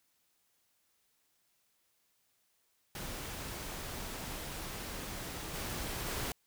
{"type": "noise with level steps", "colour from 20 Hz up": "pink", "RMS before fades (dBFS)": [-42, -39, -37], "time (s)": [2.95, 6.32], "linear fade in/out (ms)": 2, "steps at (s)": [5.53, 6.05], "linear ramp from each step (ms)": 20, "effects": ["white hiss -75 dBFS RMS until 6.46 s"]}